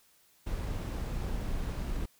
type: noise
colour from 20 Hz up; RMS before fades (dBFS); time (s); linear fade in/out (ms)
brown; -34; 0.46-2.06; 10
effects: white hiss -65 dBFS RMS until 2.19 s